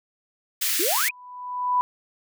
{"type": "high-pass noise", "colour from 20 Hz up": "white", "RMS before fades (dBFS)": -24, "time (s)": [0.61, 1.09], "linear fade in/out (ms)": 10, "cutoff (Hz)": 1600, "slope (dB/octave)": 24}
{"type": "exponential sweep", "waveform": "sine", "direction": "up", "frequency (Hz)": [300, 2641], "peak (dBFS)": -24, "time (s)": [0.79, 1.11], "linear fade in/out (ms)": 10}
{"type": "tone with exponential growth", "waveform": "sine", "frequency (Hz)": 992, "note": "B5", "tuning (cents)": 7, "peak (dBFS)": -16, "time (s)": [0.89, 1.81], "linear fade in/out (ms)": 0, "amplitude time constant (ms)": 200}
{"effects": []}